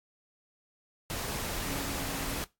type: tone in noise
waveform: sine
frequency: 277.2 Hz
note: C#4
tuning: in tune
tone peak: -40 dBFS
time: 1.67-2.39 s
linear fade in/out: 0 ms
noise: pink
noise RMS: -35 dBFS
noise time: 1.1-2.44 s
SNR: -8 dB
effects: noise-tail reverb RT60 0.2 s tail -19 dB re dry + AAC 64 kbps

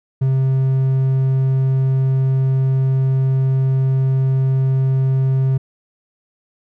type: tone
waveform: triangle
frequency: 132.8 Hz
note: C3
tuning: 26 cents sharp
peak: -11 dBFS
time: 0.21-5.58 s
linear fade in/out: 10 ms
effects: none

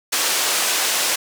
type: band-pass noise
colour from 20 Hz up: white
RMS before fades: -20 dBFS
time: 0.12-1.16 s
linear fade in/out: 10 ms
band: 410 to 8700 Hz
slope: 12 dB/octave
effects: none

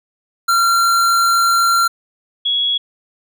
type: tone pair in turn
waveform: square / sine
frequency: 1372 / 3345 Hz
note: F6 / G#7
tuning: -31 / +12 cents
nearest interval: octave + minor third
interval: 1543 cents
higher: second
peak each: -12 / -14 dBFS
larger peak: first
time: 0.48-1.88 / 2.45-2.78 s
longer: first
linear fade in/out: 10 ms
effects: none

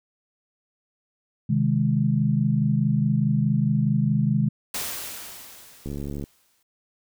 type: chord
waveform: sine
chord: Ab major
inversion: first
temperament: equal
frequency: 130.81 / 155.56 / 207.7 Hz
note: C3 / Eb3 / Ab3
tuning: 0 / 0 / 0 cents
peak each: -23 dBFS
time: 1.49-4.49 s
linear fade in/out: 10 ms
type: noise with exponential decay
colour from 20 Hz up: white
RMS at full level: -28 dBFS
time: 4.74-6.63 s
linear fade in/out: 5 ms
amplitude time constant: 410 ms
type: click train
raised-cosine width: 3 ms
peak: -20 dBFS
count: 28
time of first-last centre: 5.86-6.239 s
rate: 71.2 Hz
effects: none

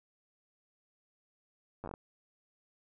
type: slowing click train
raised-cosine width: 1 ms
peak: -28 dBFS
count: 7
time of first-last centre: 1.84-1.939 s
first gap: 9 ms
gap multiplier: 1.24
effects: none

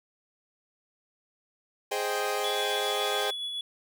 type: chord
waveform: sawtooth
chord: Ab major seventh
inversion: none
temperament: equal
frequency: 415.3 / 523.3 / 622.3 / 784 Hz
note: Ab4 / C5 / Eb5 / G5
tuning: 0 / 0 / 0 / 0 cents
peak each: -28 / -30 / -32 / -29 dBFS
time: 1.91-3.31 s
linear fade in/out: 10 ms
type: tone with tremolo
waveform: triangle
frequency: 3400 Hz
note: G#7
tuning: 40 cents sharp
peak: -29 dBFS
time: 2.44-3.61 s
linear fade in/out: 2 ms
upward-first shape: sine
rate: 7.2 Hz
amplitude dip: 30%
effects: none

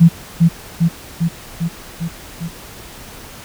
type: tone with echo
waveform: sine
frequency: 167.2 Hz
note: E3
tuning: 25 cents sharp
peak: -3 dBFS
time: 0-0.09 s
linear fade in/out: 20 ms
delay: 400 ms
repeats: 6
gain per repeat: -3 dB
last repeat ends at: 2.49 s
effects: pink hiss -36 dBFS RMS until 3.44 s

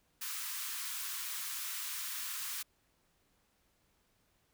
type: high-pass noise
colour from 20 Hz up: white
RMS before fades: -40 dBFS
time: 0.21-2.63 s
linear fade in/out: 10 ms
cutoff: 1000 Hz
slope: 48 dB/octave
effects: pink hiss -74 dBFS RMS until 4.53 s

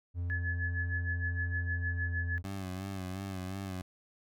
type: tone with pitch glide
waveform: triangle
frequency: 87.31 to 86.41 Hz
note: F2 to F2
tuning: 0 to -18 cents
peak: -30 dBFS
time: 0.14-2.43 s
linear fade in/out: 50 ms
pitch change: -18 cents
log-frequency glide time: 1.9-2.05 s
type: tone with tremolo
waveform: sine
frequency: 1711 Hz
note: A6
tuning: 49 cents flat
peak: -32 dBFS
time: 0.3-2.38 s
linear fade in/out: 0 ms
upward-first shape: sine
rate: 6.5 Hz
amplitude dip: 85%
type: tone with vibrato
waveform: 20% pulse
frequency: 94.9 Hz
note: F#2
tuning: 44 cents sharp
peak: -32 dBFS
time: 2.44-3.82 s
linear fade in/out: 5 ms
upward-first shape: sine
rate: 2.8 Hz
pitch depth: 61 cents each way
effects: none

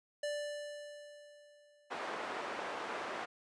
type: tone with exponential decay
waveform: square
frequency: 587.3 Hz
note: D5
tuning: in tune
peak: -35 dBFS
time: 0.23-2.3 s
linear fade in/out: 5 ms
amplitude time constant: 450 ms
type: band-pass noise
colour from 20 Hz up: white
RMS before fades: -41 dBFS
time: 1.9-3.26 s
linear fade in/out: 20 ms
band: 370 to 1300 Hz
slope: 12 dB/octave
effects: resampled to 22050 Hz

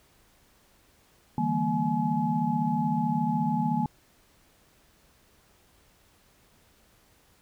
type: tone cluster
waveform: sine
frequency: 148.2 / 164.4 / 199.9 / 233.7 / 849 Hz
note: D3 / E3 / G3 / A#3 / G#5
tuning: +16 / -4 / +34 / +5 / +38 cents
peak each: -35 / -30 / -32 / -28 / -29 dBFS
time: 1.38-3.86 s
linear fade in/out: 2 ms
effects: pink hiss -62 dBFS RMS until 7.41 s

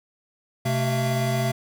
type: tone cluster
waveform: square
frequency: 127.5 / 219.6 / 676 Hz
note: C3 / A3 / E5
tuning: -44 / -3 / +43 cents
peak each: -24 / -31 / -28 dBFS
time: 0.65-1.52 s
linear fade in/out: 10 ms
effects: none

